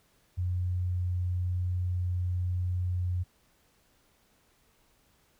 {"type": "tone", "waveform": "sine", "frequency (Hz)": 89.9, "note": "F#2", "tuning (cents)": -49, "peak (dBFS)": -27, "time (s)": [0.37, 3.24], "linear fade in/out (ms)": 20, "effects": ["pink hiss -67 dBFS RMS until 5.39 s"]}